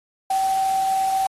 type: tone in noise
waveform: sine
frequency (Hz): 769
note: G5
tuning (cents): -33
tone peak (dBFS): -18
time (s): 0.3-1.27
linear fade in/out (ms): 5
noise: white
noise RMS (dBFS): -35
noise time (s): 0.3-1.27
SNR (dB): +14
effects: AAC 32 kbps